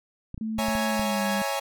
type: clicks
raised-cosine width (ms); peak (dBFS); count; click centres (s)
5; -23; 6; 0.344 / 0.378 / 0.586 / 0.685 / 0.753 / 0.995
type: tone with pitch glide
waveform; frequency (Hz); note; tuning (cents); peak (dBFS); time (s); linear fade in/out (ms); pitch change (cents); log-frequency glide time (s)
sine; 220 to 201.7; A3 to G3; 0 to +50; -27; 0.41-1.42; 2; -150; 0.86-1.21
type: chord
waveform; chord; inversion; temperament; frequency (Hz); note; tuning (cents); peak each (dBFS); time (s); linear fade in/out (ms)
sawtooth; A# half-diminished seventh; first; equal; 554.4 / 659.3 / 830.6 / 932.3; C#5 / E5 / G#5 / A#5; 0 / 0 / 0 / 0; -26 / -30 / -26 / -32; 0.58-1.6; 10
effects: none